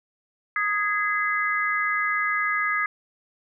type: chord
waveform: sine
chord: Ab major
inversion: second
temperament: equal with one note detuned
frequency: 1244.5 / 1661.2 / 2044 Hz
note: Eb6 / Ab6 / C7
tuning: 0 / 0 / -41 cents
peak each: -26 dBFS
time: 0.56-2.86 s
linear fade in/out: 2 ms
effects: none